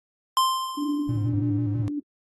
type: tone with exponential decay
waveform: square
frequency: 1046 Hz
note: C6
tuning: 1 cent flat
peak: -17 dBFS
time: 0.37-1.29 s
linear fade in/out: 1 ms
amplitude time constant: 200 ms
type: tone with tremolo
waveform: sine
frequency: 292.5 Hz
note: D4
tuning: 7 cents flat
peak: -23 dBFS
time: 0.77-2 s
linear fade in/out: 10 ms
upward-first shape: triangle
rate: 1.7 Hz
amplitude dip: 70%
type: tone with vibrato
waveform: triangle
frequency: 111.4 Hz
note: A2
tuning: 22 cents sharp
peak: -22 dBFS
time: 1.09-1.88 s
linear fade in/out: 0 ms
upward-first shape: square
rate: 6.1 Hz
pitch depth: 93 cents each way
effects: AAC 32 kbps